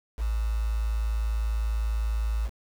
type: tone with quantisation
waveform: sine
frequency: 55 Hz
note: A1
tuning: in tune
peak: -24 dBFS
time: 0.17-2.5 s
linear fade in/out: 50 ms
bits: 7
effects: none